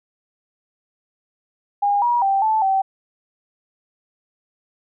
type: tone with pitch steps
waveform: sine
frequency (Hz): 812 / 959 / 783 / 874 / 772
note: G#5 / A#5 / G5 / A5 / G5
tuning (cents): -39 / +49 / -2 / -12 / -27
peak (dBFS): -15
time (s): 1.82-2.82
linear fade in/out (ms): 10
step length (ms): 200
effects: none